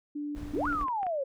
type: tone with tremolo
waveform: sine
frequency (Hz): 293.4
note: D4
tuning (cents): -2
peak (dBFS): -32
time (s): 0.15-0.87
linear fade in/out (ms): 10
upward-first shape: square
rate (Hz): 2.5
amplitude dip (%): 60
type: noise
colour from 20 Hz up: brown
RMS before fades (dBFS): -40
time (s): 0.35-0.85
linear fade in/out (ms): 20
type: exponential two-way sweep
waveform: sine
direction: up then down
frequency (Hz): 246.9 to 1480 to 524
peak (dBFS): -28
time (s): 0.53-1.24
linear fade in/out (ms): 10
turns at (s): 0.68
type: clicks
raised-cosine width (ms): 0.5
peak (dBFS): -28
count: 6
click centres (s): 0.655 / 0.727 / 0.812 / 0.883 / 1.031 / 1.067
effects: none